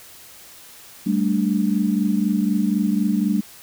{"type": "chord", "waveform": "sine", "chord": "G suspended second", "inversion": "none", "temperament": "equal", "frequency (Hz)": [196, 220, 293.7], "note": ["G3", "A3", "D4"], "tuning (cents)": [0, 0, 0], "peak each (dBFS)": [-20, -21, -24], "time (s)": [1.06, 3.41], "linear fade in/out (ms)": 10, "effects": ["white hiss -44 dBFS RMS until 3.62 s"]}